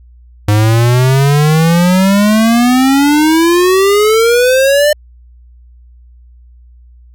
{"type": "exponential sweep", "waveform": "square", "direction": "up", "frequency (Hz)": [102.9, 604], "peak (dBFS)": -7, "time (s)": [0.48, 4.93], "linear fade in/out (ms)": 5, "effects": ["added 60 Hz sine -37 dBFS peak until 7.14 s"]}